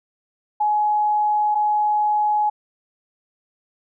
sine tone pair in turn, 842 / 842 Hz, G#5 / G#5, +24 / +24 cents, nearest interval unison, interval 0 cents, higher neither, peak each -16 dBFS, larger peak neither, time 0.6-1.55 / 1.55-2.5 s, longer neither, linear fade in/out 10 ms, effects none

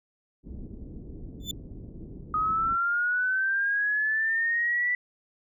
pink low-pass noise, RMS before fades -41 dBFS, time 0.43-2.78 s, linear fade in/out 50 ms, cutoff 360 Hz, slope 24 dB/octave
35% pulse tone with exponential growth, 3520 Hz, A7, in tune, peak -24 dBFS, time 1.4-1.51 s, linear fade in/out 2 ms, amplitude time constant 23 ms
sine linear sweep, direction up, 1247 to 1975.5 Hz, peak -23 dBFS, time 2.34-4.95 s, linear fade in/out 2 ms
effects none

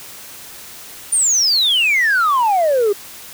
sine exponential sweep, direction down, 9340 to 392 Hz, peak -10 dBFS, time 1.12-2.93 s, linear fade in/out 10 ms, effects tanh soft clip ceiling -10 dBFS + white hiss -36 dBFS RMS until 3.33 s

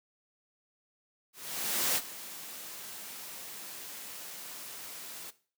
white noise with ADSR envelope, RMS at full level -28 dBFS, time 1.33-5.31 s, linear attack 630 ms, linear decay 48 ms, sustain -16 dB, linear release 14 ms, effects noise-tail reverb RT60 0.4 s tail -17 dB re dry + high-pass 150 Hz 12 dB/octave

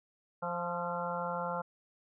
harmonic tone with a mistuned harmonic, 174.61 Hz, F3, in tune, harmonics 1 / 3 / 4 / 5 / 6 / 7 / 8, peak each -42 / -38 / -42 / -39 / -42 / -47 / -40 dBFS, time 0.42-1.62 s, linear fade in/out 10 ms, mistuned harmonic 8, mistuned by -35 cents, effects none

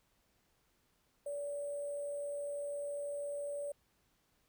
sine tone with sample-and-hold, 574 Hz, D5, 40 cents flat, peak -37 dBFS, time 1.26-3.72 s, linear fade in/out 5 ms, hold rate 8820 Hz, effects pink hiss -75 dBFS RMS until 4.48 s

